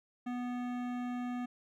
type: tone with hard clipping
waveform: sine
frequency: 246 Hz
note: B3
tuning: 7 cents flat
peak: -37 dBFS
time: 0.26-1.46 s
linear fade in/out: 10 ms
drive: 16 dB
effects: none